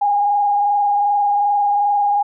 sine tone with frequency modulation, 817 Hz, G#5, 29 cents flat, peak -13 dBFS, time 0.01-2.23 s, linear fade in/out 10 ms, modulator 22.6 Hz, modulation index 0.64, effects none

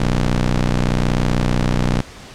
20% pulse ring-modulated tone, 60.9 Hz, B1, 24 cents flat, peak -7 dBFS, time 0-2.01 s, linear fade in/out 5 ms, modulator 78.5 Hz, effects pink hiss -38 dBFS RMS until 2.34 s + low-pass 7000 Hz 12 dB/octave

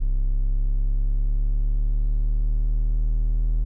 triangle linear sweep, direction up, 33.24 to 39.79 Hz, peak -16 dBFS, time 0-3.65 s, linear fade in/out 20 ms, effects none

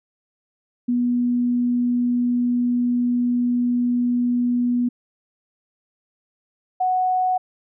sine tone pair in turn, 243.6 / 739.3 Hz, B3 / F#5, -24 / -2 cents, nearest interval octave + perfect fifth, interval 1922 cents, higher second, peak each -17 dBFS, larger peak neither, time 0.88-4.89 / 6.8-7.38 s, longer first, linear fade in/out 10 ms, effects none

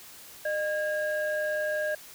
sine tone pair together, 610 / 1630.6 Hz, D#5 / G#6, -34 / -32 cents, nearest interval octave + perfect fourth, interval 1702 cents, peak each -27 / -30 dBFS, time 0.45-1.95 s, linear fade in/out 5 ms, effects tanh soft clip ceiling -21 dBFS + white hiss -48 dBFS RMS until 2.14 s

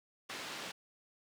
white band-pass noise, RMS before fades -44 dBFS, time 0.29-0.72 s, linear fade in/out 10 ms, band 170 to 3800 Hz, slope 12 dB/octave, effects none

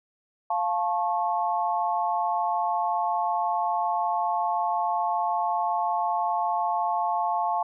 sine chord, F augmented, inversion none, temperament just, 698.5 / 873.1 / 1091.3 Hz, F5 / A5 / C#6, 0 / -14 / -27 cents, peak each -27 / -26 / -30 dBFS, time 0.5-7.63 s, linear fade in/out 5 ms, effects none

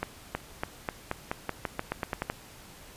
accelerating click train, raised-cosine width 0.5 ms, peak -14 dBFS, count 14, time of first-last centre 0.03-2.3 s, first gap 320 ms, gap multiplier 0.89, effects pink hiss -50 dBFS RMS until 2.96 s + resampled to 32000 Hz

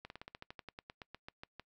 slowing click train, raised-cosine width 0.3 ms, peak -30 dBFS, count 17, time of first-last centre 0.05-1.597 s, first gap 51 ms, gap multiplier 1.08, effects noise-tail reverb RT60 0.1 s tail -24 dB re dry

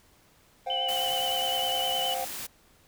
triangle chord, C suspended fourth, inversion none, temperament equal with one note detuned, 523.3 / 714.4 / 784 Hz, C5 / F5 / G5, 0 / +39 / 0 cents, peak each -34 / -31 / -32 dBFS, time 0.66-2.25 s, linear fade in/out 10 ms
sine tone with vibrato, 3000 Hz, F#7, 23 cents sharp, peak -28 dBFS, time 0.7-2.14 s, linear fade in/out 2 ms, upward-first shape triangle, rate 9.7 Hz, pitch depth 41 cents each way
white noise, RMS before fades -37 dBFS, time 0.88-2.47 s, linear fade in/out 10 ms
effects pink hiss -61 dBFS RMS until 2.87 s

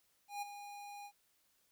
square tone with ADSR envelope, 816 Hz, G#5, 31 cents flat, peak -38 dBFS, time 0.28-1.12 s, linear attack 140 ms, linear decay 16 ms, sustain -10 dB, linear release 67 ms, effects white hiss -75 dBFS RMS until 1.71 s

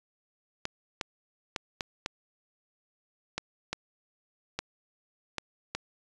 clicks, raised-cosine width 0.2 ms, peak -14 dBFS, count 10, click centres 0.654 / 1.012 / 1.562 / 1.808 / 2.061 / 3.38 / 3.73 / 4.59 / 5.383 / 5.75 s, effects resampled to 22050 Hz

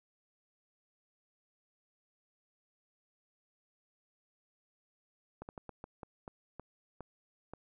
slowing click train, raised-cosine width 1 ms, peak -30 dBFS, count 10, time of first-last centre 5.42-7.536 s, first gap 69 ms, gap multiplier 1.29, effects none

